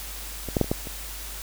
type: clicks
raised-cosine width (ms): 2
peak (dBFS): -19 / -8 / -6 / -22 / -9 / -23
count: 6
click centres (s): 0.487 / 0.568 / 0.613 / 0.644 / 0.715 / 0.871
effects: added 50 Hz sine -38 dBFS peak until 1.42 s + white hiss -38 dBFS RMS until 1.42 s